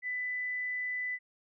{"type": "tone", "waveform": "sine", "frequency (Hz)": 1995, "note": "B6", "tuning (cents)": 17, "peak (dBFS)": -32, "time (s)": [0.02, 1.19], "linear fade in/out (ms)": 50, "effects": []}